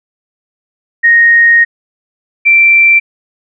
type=tone pair in turn; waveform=sine; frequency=1864 / 2348 Hz; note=A#6 / D7; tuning=-1 / -1 cents; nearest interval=major third; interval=400 cents; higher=second; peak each=-3 dBFS; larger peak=neither; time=1.03-1.65 / 2.45-3 s; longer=first; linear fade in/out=20 ms; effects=none